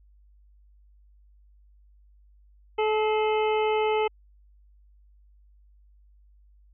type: harmonic tone with a mistuned harmonic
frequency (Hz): 431.6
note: A4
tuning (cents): -33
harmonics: 1 / 2 / 3 / 5 / 6 / 7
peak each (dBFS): -23 / -27 / -36 / -36 / -37 / -39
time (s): 2.78-4.08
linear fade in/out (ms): 10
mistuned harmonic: 5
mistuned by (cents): -40
effects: added 50 Hz sine -54 dBFS peak until 6.73 s